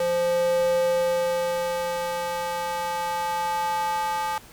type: tone with high-pass filter sweep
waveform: square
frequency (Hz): 173.6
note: F3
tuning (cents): -10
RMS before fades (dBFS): -25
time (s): 0-4.38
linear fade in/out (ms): 2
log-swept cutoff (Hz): 460 to 950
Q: 4.6
effects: pink hiss -48 dBFS RMS until 4.52 s